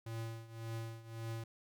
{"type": "tone with tremolo", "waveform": "square", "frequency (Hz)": 113.7, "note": "A#2", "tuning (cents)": -43, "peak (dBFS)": -39, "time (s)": [0.06, 1.44], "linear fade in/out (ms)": 5, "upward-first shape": "triangle", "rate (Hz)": 1.8, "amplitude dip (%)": 85, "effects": []}